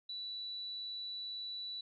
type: tone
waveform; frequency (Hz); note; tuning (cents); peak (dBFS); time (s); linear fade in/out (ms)
sine; 3951; B7; 0; -40; 0.09-1.81; 5
effects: none